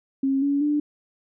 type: tone with pitch steps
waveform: sine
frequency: 270.5 / 282.6 / 295.3 Hz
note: C#4 / C#4 / D4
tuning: -42 / +34 / +10 cents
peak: -19 dBFS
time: 0.23-0.8 s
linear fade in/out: 5 ms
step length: 190 ms
effects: none

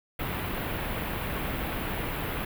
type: band-stop noise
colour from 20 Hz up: pink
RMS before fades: -32 dBFS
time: 0.19-2.45 s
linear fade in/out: 5 ms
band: 3100 to 13000 Hz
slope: 24 dB/octave
effects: none

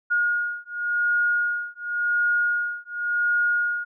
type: beating tone pair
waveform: sine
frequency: 1433 / 1433.91 Hz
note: F6 / F6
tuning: +44 / +45 cents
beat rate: 0.91 Hz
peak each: -24 / -24 dBFS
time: 0.1-3.85 s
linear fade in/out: 20 ms
effects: none

